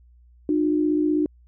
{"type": "tone pair together", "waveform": "sine", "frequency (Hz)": [302.9, 358.7], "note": ["D#4", "F4"], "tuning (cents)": [-46, 46], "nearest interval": "minor third", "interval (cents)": 292, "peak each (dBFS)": [-19, -25], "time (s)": [0.49, 1.26], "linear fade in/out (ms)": 2, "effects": ["added 60 Hz sine -50 dBFS peak until 1.47 s"]}